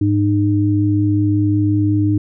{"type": "tone pair together", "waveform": "sine", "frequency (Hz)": [103.4, 304.7], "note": ["G#2", "D#4"], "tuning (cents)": [-7, -36], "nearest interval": "octave + perfect fifth", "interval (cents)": 1871, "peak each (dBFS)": -15, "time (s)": [0.01, 2.18], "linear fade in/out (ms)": 5, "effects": []}